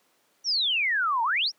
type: exponential two-way sweep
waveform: sine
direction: down then up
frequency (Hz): 5880 to 880 to 5880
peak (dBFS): -22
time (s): 0.44-1.52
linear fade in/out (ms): 50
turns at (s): 1.23
effects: pink hiss -66 dBFS RMS until 1.58 s + high-pass 300 Hz 12 dB/octave